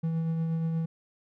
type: tone with tremolo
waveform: triangle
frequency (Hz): 163.2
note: E3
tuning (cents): -17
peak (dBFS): -23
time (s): 0.03-0.86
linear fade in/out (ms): 10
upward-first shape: triangle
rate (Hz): 8.4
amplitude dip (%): 30
effects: none